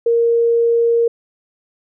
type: tone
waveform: sine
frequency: 466.2 Hz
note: A#4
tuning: in tune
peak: -11 dBFS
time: 0.06-1.08 s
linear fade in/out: 5 ms
effects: none